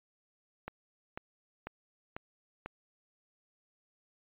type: click train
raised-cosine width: 0.5 ms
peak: -24 dBFS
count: 5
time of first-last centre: 0.68-2.66 s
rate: 2.02 Hz
effects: resampled to 8000 Hz